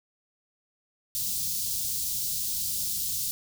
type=band-stop noise; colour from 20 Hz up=white; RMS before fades=-30 dBFS; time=1.15-3.31 s; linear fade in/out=0 ms; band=180 to 4100 Hz; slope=24 dB/octave; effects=none